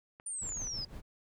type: clicks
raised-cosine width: 0.5 ms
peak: -36 dBFS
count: 6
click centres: 0.199 / 0.491 / 0.522 / 0.572 / 0.619 / 0.671 s
type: exponential sweep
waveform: sine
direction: down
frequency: 9290 to 4870 Hz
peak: -36 dBFS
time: 0.26-0.85 s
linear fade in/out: 5 ms
type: noise with tremolo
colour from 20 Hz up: brown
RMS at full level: -42 dBFS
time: 0.41-1.02 s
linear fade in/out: 20 ms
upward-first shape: triangle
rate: 5.9 Hz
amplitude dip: 80%
effects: none